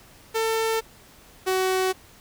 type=tone pair in turn; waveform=sawtooth; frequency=447.5 / 375.1 Hz; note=A4 / F#4; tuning=+29 / +24 cents; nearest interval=minor third; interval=305 cents; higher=first; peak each=-18 / -17 dBFS; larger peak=second; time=0.34-0.81 / 1.46-1.93 s; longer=neither; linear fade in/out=20 ms; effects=pink hiss -51 dBFS RMS until 2.2 s

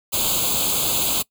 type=noise with comb filter; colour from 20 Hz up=white; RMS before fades=-21 dBFS; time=0.12-1.23 s; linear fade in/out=20 ms; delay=0.27 ms; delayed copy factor=+1; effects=noise-tail reverb RT60 0.1 s tail -23 dB re dry

